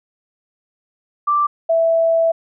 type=tone pair in turn; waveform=sine; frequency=1174.7 / 659.3 Hz; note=D6 / E5; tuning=0 / 0 cents; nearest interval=minor seventh; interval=1000 cents; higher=first; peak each=-13 / -12 dBFS; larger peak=second; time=1.27-1.47 / 1.69-2.32 s; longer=second; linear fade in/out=10 ms; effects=none